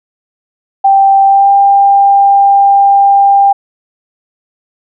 sine tone with pitch glide, 784 to 795.9 Hz, G5 to G5, 0 to +26 cents, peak -3 dBFS, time 0.84-3.53 s, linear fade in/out 10 ms, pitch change +26 cents, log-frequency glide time 1.26-1.5 s, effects none

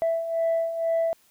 sine beating tone pair, 659.3 / 661.4 Hz, E5 / E5, 0 / +6 cents, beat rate 2.1 Hz, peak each -28 / -22 dBFS, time 0.02-1.13 s, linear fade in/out 0 ms, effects tanh soft clip ceiling -18 dBFS + white hiss -61 dBFS RMS until 1.3 s

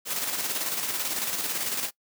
white noise with tremolo, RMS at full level -28 dBFS, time 0.05-1.91 s, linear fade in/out 50 ms, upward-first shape square, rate 18 Hz, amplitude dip 40%, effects noise-tail reverb RT60 0.1 s tail -22 dB re dry + high-pass 150 Hz 12 dB/octave

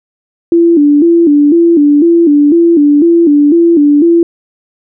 sine tone with vibrato, 313.9 Hz, D#4, 15 cents sharp, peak -3 dBFS, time 0.52-4.23 s, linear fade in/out 2 ms, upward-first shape square, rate 2 Hz, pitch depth 130 cents each way, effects none

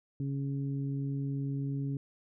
harmonic tone, 138.59 Hz, C#3, in tune, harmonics 1 / 2 / 3, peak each -32 / -37 / -49 dBFS, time 0.2-1.97 s, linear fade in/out 2 ms, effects none

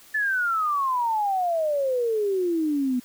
sine exponential sweep, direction down, 1760 to 243.7 Hz, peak -21 dBFS, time 0.14-3 s, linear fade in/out 10 ms, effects white hiss -51 dBFS RMS until 3.04 s

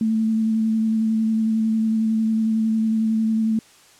sine tone with vibrato, 221.2 Hz, A3, 9 cents sharp, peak -17 dBFS, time 0.01-3.59 s, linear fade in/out 2 ms, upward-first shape square, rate 11 Hz, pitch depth 13 cents each way, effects white hiss -51 dBFS RMS until 3.99 s + low-pass 9000 Hz 12 dB/octave

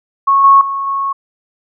sine tone with level steps, 1100 Hz, C#6, 14 cents flat, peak -7 / -3 / -16 / -14 dBFS, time 0.27-1.13 s, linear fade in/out 10 ms, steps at 0.44 / 0.61 / 0.87 s, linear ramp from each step 2 ms, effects none

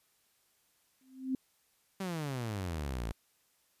sine tone with exponential growth, 261.6 Hz, C4, in tune, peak -27 dBFS, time 1.01-1.35 s, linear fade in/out 2 ms, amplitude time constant 73 ms
sawtooth exponential sweep, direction down, 197.6 to 51.91 Hz, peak -31 dBFS, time 2-3.12 s, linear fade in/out 5 ms
effects white hiss -72 dBFS RMS until 3.8 s + resampled to 32000 Hz

